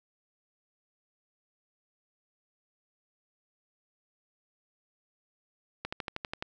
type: slowing click train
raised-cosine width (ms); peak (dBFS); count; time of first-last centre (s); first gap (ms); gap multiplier
0.3; -18; 8; 5.85-6.425; 75; 1.03
effects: none